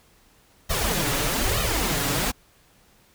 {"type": "noise with flanger", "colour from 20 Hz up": "pink", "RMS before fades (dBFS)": -24, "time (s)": [0.69, 2.32], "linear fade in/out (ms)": 20, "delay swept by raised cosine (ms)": [1.6, 7.2], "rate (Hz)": 1.1, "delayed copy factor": 1, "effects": ["pink hiss -58 dBFS RMS until 3.14 s"]}